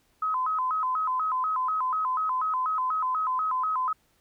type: tone with vibrato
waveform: sine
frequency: 1140 Hz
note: C#6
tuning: 48 cents sharp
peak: -24 dBFS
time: 0.22-3.93 s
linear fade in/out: 5 ms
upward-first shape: square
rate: 4.1 Hz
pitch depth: 190 cents each way
effects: pink hiss -67 dBFS RMS until 4.2 s